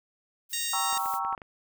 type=noise; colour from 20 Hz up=violet; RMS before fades=-38 dBFS; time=0.49-1.2 s; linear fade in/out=50 ms
type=harmonic tone; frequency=932.3 Hz; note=A#5; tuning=in tune; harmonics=2 / 3 / 4 / 5 / 6 / 7 / 8 / 9; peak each=-40 / -40 / -35 / -41 / -39 / -39 / -40 / -34 dBFS; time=0.53-0.98 s; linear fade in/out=2 ms
type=chord; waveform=sine; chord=G diminished seventh; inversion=none; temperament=equal with one note detuned; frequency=784 / 932.3 / 1108.7 / 1323.9 Hz; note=G5 / Bb5 / Db6 / Fb6; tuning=0 / 0 / 0 / +7 cents; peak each=-33 dBFS; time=0.73-1.35 s; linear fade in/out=2 ms
type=clicks; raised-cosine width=0.5 ms; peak=-28 dBFS; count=8; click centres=0.928 / 0.971 / 1.059 / 1.139 / 1.249 / 1.327 / 1.378 / 1.418 s
effects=none